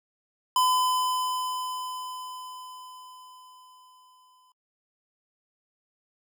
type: tone with exponential decay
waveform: square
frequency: 1012 Hz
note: B5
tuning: 42 cents sharp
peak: -20 dBFS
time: 0.56-4.52 s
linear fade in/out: 2 ms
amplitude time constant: 860 ms
effects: noise-tail reverb RT60 0.1 s tail -26 dB re dry